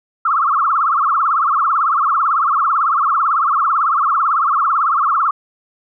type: tone with vibrato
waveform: sine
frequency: 1223 Hz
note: D#6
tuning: 30 cents flat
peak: -12 dBFS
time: 0.25-5.31 s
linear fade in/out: 5 ms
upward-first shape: triangle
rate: 18 Hz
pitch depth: 240 cents each way
effects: none